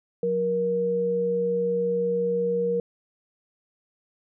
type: tone pair together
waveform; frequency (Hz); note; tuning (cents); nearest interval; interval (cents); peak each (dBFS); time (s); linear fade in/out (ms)
sine; 181.45 / 472.8; F#3 / A#4; -34 / +24; octave + perfect fourth; 1658; -31 / -22; 0.23-2.8; 2
effects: none